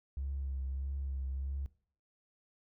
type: tone with vibrato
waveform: triangle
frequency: 67.6 Hz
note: C#2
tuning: 43 cents flat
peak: -31 dBFS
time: 0.17-1.66 s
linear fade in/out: 0 ms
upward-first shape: triangle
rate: 1.6 Hz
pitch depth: 41 cents each way
effects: noise-tail reverb RT60 0.5 s tail -22 dB re dry + tanh soft clip ceiling -32 dBFS